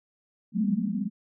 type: band-pass noise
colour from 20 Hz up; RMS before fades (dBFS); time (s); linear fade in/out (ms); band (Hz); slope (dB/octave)
pink; -27; 0.52-1.1; 50; 180 to 240; 96
effects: none